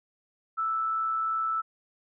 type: tone with amplitude modulation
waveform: sine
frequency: 1318.5 Hz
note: E6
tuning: in tune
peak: -24 dBFS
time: 0.57-1.62 s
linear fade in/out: 20 ms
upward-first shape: sine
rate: 123 Hz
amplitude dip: 35%
effects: none